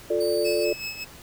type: chord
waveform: sine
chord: D minor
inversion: first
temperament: just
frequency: 352.4 / 440.5 / 587.3 Hz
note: F4 / A4 / D5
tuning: +16 / +2 / 0 cents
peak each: -26 / -25 / -25 dBFS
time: 0.1-0.73 s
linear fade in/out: 5 ms
type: tone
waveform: sawtooth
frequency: 4588 Hz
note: D8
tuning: 41 cents flat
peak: -31 dBFS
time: 0.2-0.65 s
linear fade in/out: 10 ms
type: tone with tremolo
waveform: 25% pulse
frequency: 2591 Hz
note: E7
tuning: 30 cents flat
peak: -25 dBFS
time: 0.44-1.05 s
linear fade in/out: 20 ms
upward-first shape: sine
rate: 5.3 Hz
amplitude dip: 65%
effects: pink hiss -46 dBFS RMS until 1.22 s